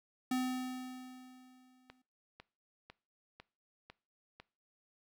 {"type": "tone with exponential decay", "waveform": "square", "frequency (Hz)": 255, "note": "C4", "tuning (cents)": -44, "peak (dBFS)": -31, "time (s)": [0.31, 2.02], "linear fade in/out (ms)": 5, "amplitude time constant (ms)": 370}
{"type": "click train", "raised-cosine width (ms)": 0.3, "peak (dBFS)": -34, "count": 6, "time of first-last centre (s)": [1.9, 4.4], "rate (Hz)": 2}
{"effects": ["noise-tail reverb RT60 0.4 s tail -21 dB re dry"]}